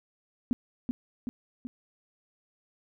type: tone with echo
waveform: sine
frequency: 245.7 Hz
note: B3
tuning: 9 cents flat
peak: -22 dBFS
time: 0.51-0.53 s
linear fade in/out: 0 ms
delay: 380 ms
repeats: 3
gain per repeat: -4 dB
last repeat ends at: 1.67 s
effects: none